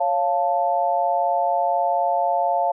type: chord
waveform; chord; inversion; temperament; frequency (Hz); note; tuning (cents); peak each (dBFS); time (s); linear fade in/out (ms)
sine; Db augmented; none; equal; 554.4 / 698.5 / 880; Db5 / F5 / A5; 0 / 0 / 0; -25 / -20 / -23; 0-2.72; 10
effects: none